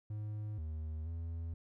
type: tone with pitch steps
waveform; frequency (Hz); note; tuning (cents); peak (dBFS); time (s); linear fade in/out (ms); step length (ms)
triangle; 106 / 78.3 / 82.8; G#2 / D#2 / E2; +36 / +11 / +8; -36; 0.1-1.54; 5; 480
effects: none